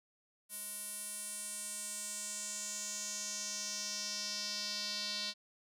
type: tone with band-pass filter sweep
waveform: square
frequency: 207.7 Hz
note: G#3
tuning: in tune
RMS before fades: -41 dBFS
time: 0.49-5.34 s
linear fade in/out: 50 ms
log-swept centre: 11000 to 4300 Hz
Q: 3.8
effects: none